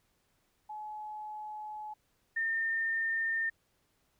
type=tone pair in turn; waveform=sine; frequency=851 / 1812.6 Hz; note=G#5 / A#6; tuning=+42 / -49 cents; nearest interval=octave + minor second; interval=1309 cents; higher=second; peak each=-39 / -29 dBFS; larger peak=second; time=0.69-1.94 / 2.36-3.5 s; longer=first; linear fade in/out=10 ms; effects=pink hiss -74 dBFS RMS until 4.19 s